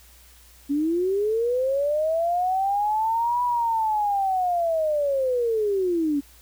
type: linear two-way sweep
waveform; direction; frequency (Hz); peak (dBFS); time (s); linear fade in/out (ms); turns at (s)
sine; up then down; 276 to 984 to 276; -20; 0.69-6.21; 20; 3.43
effects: added 60 Hz sine -52 dBFS peak until 6.41 s + white hiss -53 dBFS RMS until 6.41 s